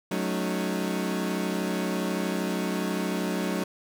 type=chord; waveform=30% pulse; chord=D# half-diminished seventh; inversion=first; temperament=equal with one note detuned; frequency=185 / 217.5 / 277.2 / 311.1 Hz; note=F#3 / A3 / C#4 / D#4; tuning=0 / -20 / 0 / 0 cents; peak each=-27 / -30 / -32 / -31 dBFS; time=0.11-3.64 s; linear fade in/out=5 ms; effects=none